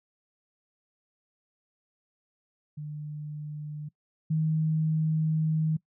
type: tone pair in turn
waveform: sine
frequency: 150 / 157.31 Hz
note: D3 / D#3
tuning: +37 / +19 cents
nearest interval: minor second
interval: 82 cents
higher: second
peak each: -34 / -23 dBFS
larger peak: second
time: 2.77-3.89 / 4.3-5.77 s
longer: second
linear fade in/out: 10 ms
effects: noise-tail reverb RT60 0.1 s tail -22 dB re dry